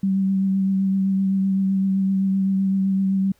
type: tone with vibrato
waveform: sine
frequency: 192.8 Hz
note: G3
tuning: 28 cents flat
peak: -17 dBFS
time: 0.03-3.32 s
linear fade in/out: 5 ms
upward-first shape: triangle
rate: 7.8 Hz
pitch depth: 21 cents each way
effects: pink hiss -61 dBFS RMS until 3.39 s